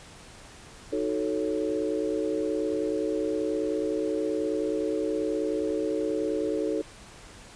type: chord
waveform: sine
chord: D# half-diminished seventh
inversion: none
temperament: equal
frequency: 311.1 / 370 / 440 / 554.4 Hz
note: D#4 / F#4 / A4 / C#5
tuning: 0 / 0 / 0 / 0 cents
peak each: -30 / -33 / -29 / -33 dBFS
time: 0.92-6.82 s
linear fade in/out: 10 ms
effects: pink hiss -48 dBFS RMS until 7.55 s + resampled to 22050 Hz